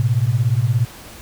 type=beating tone pair; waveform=sine; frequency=110 / 127 Hz; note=A2 / B2; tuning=0 / +49 cents; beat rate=17 Hz; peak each=-17 dBFS; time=0-0.85 s; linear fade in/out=0 ms; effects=pink hiss -39 dBFS RMS until 1.21 s